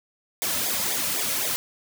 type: noise with flanger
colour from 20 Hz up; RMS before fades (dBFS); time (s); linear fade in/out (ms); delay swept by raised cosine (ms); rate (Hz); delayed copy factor
white; -26; 0.42-1.56; 0; 0.69 to 2.69; 3.9; -0.9
effects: none